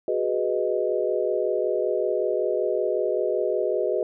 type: chord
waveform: sine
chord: G# minor seventh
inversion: third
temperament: equal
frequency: 370 / 415.3 / 493.9 / 622.3 Hz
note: F#4 / G#4 / B4 / D#5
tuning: 0 / 0 / 0 / 0 cents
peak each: -27 dBFS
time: 0.08-4.03 s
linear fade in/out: 2 ms
effects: none